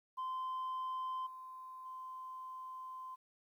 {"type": "tone with level steps", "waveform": "sine", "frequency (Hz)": 1034, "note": "C6", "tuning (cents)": -21, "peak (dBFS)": [-35, -47, -44], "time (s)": [0.17, 3.16], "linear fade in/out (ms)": 20, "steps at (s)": [1.26, 1.85], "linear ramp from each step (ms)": 10, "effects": ["tanh soft clip ceiling -36 dBFS", "12-bit"]}